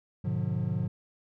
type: chord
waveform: triangle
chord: G# diminished seventh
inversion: none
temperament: just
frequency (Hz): 103.83 / 124.59 / 149.51 / 179.41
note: G#2 / B2 / D3 / F3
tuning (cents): 0 / +16 / +31 / +47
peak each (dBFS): -31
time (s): 0.24-0.88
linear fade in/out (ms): 10
effects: none